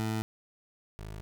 20% pulse tone pair in turn, 110 / 52.64 Hz, A2 / G#1, 0 / +24 cents, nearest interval octave + minor second, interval 1276 cents, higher first, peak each -25 / -35 dBFS, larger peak first, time 0-0.22 / 0.99-1.21 s, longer neither, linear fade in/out 0 ms, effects none

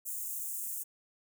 white high-pass noise, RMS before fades -38 dBFS, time 0.05-0.84 s, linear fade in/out 20 ms, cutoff 6900 Hz, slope 48 dB/octave, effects none

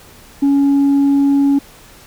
sine tone, 279.7 Hz, C#4, 16 cents sharp, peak -7 dBFS, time 0.42-1.59 s, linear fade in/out 10 ms, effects tanh soft clip ceiling -8 dBFS + pink hiss -42 dBFS RMS until 2.06 s

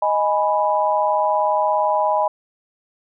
sine chord, G# minor, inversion second, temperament equal, 622.3 / 830.6 / 987.8 Hz, D#5 / G#5 / B5, 0 / 0 / 0 cents, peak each -20 dBFS, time 0.02-2.28 s, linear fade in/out 5 ms, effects none

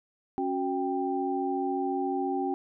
sine tone cluster, 274.8 / 369 / 788 Hz, C#4 / F#4 / G5, -15 / -5 / +9 cents, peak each -31 dBFS, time 0.38-2.54 s, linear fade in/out 0 ms, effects none

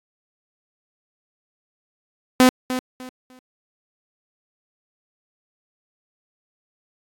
sawtooth tone with echo, 254.7 Hz, C4, 46 cents flat, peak -6 dBFS, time 2.4-2.49 s, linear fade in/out 0 ms, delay 300 ms, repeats 3, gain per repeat -12 dB, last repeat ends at 3.39 s, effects AAC 64 kbps

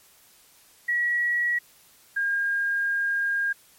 sine tone pair in turn, 1922 / 1616.2 Hz, B6 / G#6, -48 / -48 cents, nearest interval minor third, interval 300 cents, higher first, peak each -21 / -22 dBFS, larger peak first, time 0.88-1.59 / 2.16-3.53 s, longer second, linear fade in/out 10 ms, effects white hiss -56 dBFS RMS until 3.78 s + MP3 64 kbps

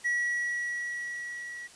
triangle tone with level ramp, 1929 Hz, B6, 41 cents flat, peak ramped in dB -23 to -37 dBFS, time 0.04-1.68 s, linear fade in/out 20 ms, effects white hiss -52 dBFS RMS until 1.75 s + resampled to 22050 Hz

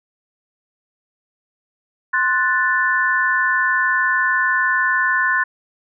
sine chord, F# diminished, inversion second, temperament equal, 1046.5 / 1480 / 1760 Hz, C6 / F#6 / A6, 0 / 0 / 0 cents, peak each -21 / -19 / -18 dBFS, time 2.13-5.44 s, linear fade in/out 10 ms, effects none

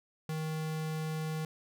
square tone, 157.2 Hz, D#3, 18 cents sharp, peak -34 dBFS, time 0.29-1.45 s, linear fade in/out 2 ms, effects none

